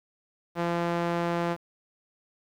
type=tone with band-pass filter; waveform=sawtooth; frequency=171.2 Hz; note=F3; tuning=34 cents flat; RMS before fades=-28 dBFS; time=0.55-1.57 s; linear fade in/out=50 ms; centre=760 Hz; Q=0.61; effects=9-bit